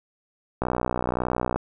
click train, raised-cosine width 1 ms, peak -10 dBFS, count 59, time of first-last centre 0.62-1.56 s, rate 61.7 Hz, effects none

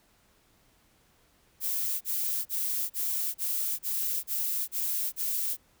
violet noise bursts, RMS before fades -30 dBFS, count 9, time 1.6-5.57 s, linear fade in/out 50 ms, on 410 ms, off 35 ms, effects pink hiss -65 dBFS RMS until 5.8 s

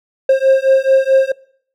triangle beating tone pair, 531 / 535.6 Hz, C5 / C5, +25 / +40 cents, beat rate 4.6 Hz, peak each -10 dBFS, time 0.29-1.32 s, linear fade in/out 5 ms, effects noise-tail reverb RT60 0.6 s tail -24 dB re dry

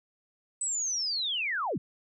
sine linear sweep, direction down, 8120 to 103.83 Hz, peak -28 dBFS, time 0.61-1.78 s, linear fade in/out 5 ms, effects none

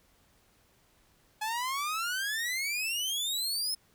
sawtooth exponential sweep, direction up, 842 to 5274 Hz, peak -27 dBFS, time 1.41-3.75 s, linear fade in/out 10 ms, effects pink hiss -66 dBFS RMS until 3.94 s

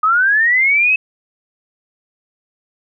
sine linear sweep, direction up, 1234 to 2600 Hz, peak -10 dBFS, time 0.03-0.96 s, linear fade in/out 5 ms, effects none

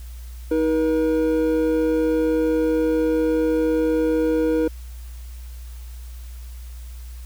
triangle tone pair together, 315.4 / 479.7 Hz, D#4 / A#4, +24 / +50 cents, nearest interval perfect fifth, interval 726 cents, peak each -18 dBFS, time 0.51-4.68 s, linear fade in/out 5 ms, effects added 60 Hz sine -33 dBFS peak until 7.25 s + white hiss -50 dBFS RMS until 7.25 s

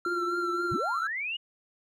triangle tone with vibrato, 1362 Hz, F6, 44 cents flat, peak -27 dBFS, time 0.05-1.07 s, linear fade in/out 2 ms, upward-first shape triangle, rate 3.8 Hz, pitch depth 47 cents each way
sine tone with tremolo, 350.1 Hz, F4, 4 cents sharp, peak -28 dBFS, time 0.06-0.78 s, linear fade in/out 2 ms, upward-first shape triangle, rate 19 Hz, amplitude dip 60%
sine linear sweep, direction up, 53.5 to 2942 Hz, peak -30 dBFS, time 0.71-1.37 s, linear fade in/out 10 ms
effects none

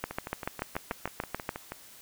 two click trains, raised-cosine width 0.5 ms, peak -21 / -15 dBFS, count 11 / 11, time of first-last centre 0.11-1.72 / 0.04-1.491 s, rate 6.21 / 6.89 Hz, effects white hiss -52 dBFS RMS until 2.01 s

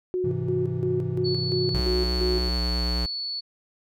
sine tone with tremolo, 365.5 Hz, F#4, 21 cents flat, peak -23 dBFS, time 0.14-2.49 s, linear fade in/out 0 ms, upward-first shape square, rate 2.9 Hz, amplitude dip 65%
triangle chord, Ab augmented, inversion none, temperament equal, 103.83 / 130.81 / 164.81 Hz, Ab2 / C3 / E3, 0 / 0 / 0 cents, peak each -30 / -27 / -29 dBFS, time 0.24-1.8 s, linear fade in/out 5 ms
sine tone, 4435 Hz, C#8, in tune, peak -28 dBFS, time 1.24-3.41 s, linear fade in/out 20 ms
square tone with pitch glide, 61.74 to 60.26 Hz, B1 to B1, 0 to -42 cents, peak -25 dBFS, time 1.74-3.06 s, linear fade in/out 5 ms, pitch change -42 cents, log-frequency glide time 2.26-2.72 s
effects none

